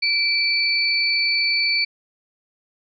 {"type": "tone pair together", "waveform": "sine", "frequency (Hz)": [2328, 4484], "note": ["D7", "C#8"], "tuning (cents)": [-16, 19], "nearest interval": "major seventh", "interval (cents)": 1135, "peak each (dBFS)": -20, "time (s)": [0.02, 1.85], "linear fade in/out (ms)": 10, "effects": []}